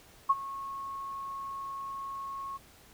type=tone with ADSR envelope; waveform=sine; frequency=1095 Hz; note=C#6; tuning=22 cents flat; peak=-18 dBFS; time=0.29-2.58 s; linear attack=13 ms; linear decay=35 ms; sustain=-18 dB; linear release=21 ms; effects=pink hiss -57 dBFS RMS until 2.93 s